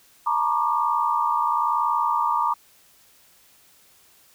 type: tone cluster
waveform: sine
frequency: 890 / 951 / 1111 / 1191 Hz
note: A5 / A#5 / C#6 / D6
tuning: +20 / +34 / +4 / +24 cents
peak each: -28 / -23 / -27 / -24 dBFS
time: 0.26-2.54 s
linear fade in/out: 10 ms
effects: white hiss -56 dBFS RMS until 4.34 s